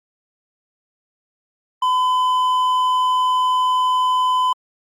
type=tone with hard clipping; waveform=sine; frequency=1011 Hz; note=B5; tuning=40 cents sharp; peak=-16 dBFS; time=1.82-4.53 s; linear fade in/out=5 ms; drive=5 dB; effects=Opus 48 kbps